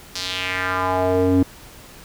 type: tone with band-pass filter sweep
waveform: square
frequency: 92.5 Hz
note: F#2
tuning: in tune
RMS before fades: -20 dBFS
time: 0.15-1.43 s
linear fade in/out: 5 ms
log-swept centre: 5100 to 270 Hz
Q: 2.5
effects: pink hiss -43 dBFS RMS until 2.04 s